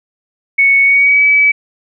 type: tone with pitch glide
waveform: sine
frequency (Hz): 2217 to 2289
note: C#7 to D7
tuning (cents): 0 to -45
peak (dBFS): -6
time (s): 0.58-1.52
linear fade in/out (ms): 10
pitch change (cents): +55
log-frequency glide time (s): 0.82-1.24
effects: none